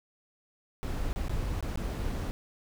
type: noise with dropouts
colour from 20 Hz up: brown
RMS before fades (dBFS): -32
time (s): 0.83-2.31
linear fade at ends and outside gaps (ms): 0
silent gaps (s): 1.13-1.16 / 1.283-1.295 / 1.607-1.626 / 1.757-1.774
effects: none